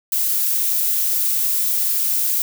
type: noise with amplitude modulation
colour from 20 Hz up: violet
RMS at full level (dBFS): -18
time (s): 0.12-2.42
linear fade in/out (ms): 2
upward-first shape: sine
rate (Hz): 219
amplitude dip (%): 25
effects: none